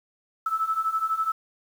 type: beating tone pair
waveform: sine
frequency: 1303 / 1315 Hz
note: E6 / E6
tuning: -20 / -5 cents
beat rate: 12 Hz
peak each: -28 / -25 dBFS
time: 0.46-1.32 s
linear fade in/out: 5 ms
effects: 8-bit